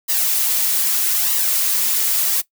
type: noise with flanger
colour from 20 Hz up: blue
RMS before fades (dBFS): -18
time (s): 0.08-2.42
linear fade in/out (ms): 20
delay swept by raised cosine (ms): 1 to 4.7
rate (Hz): 0.8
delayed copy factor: +0.6
effects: noise-tail reverb RT60 0.1 s tail -18 dB re dry